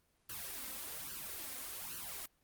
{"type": "noise with flanger", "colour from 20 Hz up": "white", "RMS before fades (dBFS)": -44, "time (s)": [0.29, 2.26], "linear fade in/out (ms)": 5, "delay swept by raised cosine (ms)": [0.67, 3.87], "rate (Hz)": 1.2, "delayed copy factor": 1, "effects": ["pink hiss -75 dBFS RMS until 2.43 s", "Opus 24 kbps"]}